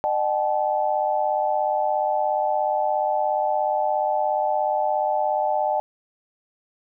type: tone cluster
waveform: sine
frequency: 608 / 763 / 860 Hz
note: D#5 / G5 / A5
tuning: -40 / -47 / -40 cents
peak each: -24 dBFS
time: 0.04-5.8 s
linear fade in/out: 0 ms
effects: none